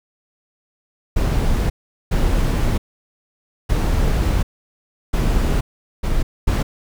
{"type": "noise bursts at uneven times", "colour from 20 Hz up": "brown", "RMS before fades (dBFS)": -17, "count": 6, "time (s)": [[1.16, 1.7], [2.11, 2.78], [3.69, 4.43], [5.13, 5.61], [6.03, 6.23], [6.47, 6.63]], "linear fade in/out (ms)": 10, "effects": []}